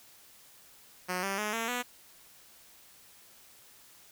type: tone with pitch steps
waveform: 5% pulse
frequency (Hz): 181.8 / 195.98 / 211.3 / 227.7 / 245.5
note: F#3 / G3 / G#3 / A#3 / B3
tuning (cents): -30 / 0 / +30 / -40 / -10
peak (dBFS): -20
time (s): 1.08-1.83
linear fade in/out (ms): 20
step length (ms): 150
effects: white hiss -57 dBFS RMS until 4.11 s